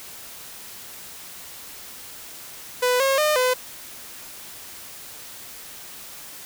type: tone with pitch steps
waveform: sawtooth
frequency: 497.4 / 541 / 607 / 506 Hz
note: B4 / C#5 / D#5 / B4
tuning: +12 / -42 / -43 / +42 cents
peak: -14 dBFS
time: 2.82-3.54 s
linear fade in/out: 10 ms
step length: 180 ms
effects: white hiss -40 dBFS RMS until 6.45 s